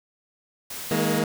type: noise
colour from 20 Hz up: white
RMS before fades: -35 dBFS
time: 0.7-1.19 s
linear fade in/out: 5 ms
type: chord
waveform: 20% pulse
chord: D# suspended fourth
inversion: none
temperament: equal with one note detuned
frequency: 158.92 / 207.7 / 233.1 Hz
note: D#3 / G#3 / A#3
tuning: +37 / 0 / 0 cents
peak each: -21 dBFS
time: 0.91-1.24 s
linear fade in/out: 2 ms
effects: none